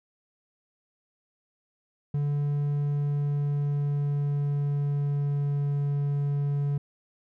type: tone with pitch glide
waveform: triangle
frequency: 144.7 to 142.87 Hz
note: D3 to D3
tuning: -25 to -47 cents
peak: -22 dBFS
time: 2.14-6.78 s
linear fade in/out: 5 ms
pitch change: -22 cents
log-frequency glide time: 2.74-5.75 s
effects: none